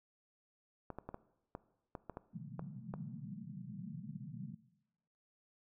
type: clicks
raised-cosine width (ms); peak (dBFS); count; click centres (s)
1; -29; 10; 0.903 / 0.986 / 1.09 / 1.144 / 1.551 / 1.952 / 2.097 / 2.171 / 2.594 / 2.939
type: band-pass noise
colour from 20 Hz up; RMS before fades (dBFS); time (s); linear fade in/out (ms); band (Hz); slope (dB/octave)
pink; -47; 2.33-4.55; 10; 120 to 230; 96
effects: noise-tail reverb RT60 0.9 s tail -18 dB re dry